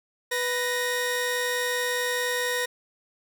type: tone pair together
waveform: sawtooth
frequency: 493.9 / 1864.7 Hz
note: B4 / A#6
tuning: 0 / 0 cents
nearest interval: octave + major seventh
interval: 2300 cents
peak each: -24 dBFS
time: 0.31-2.66 s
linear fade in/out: 10 ms
effects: none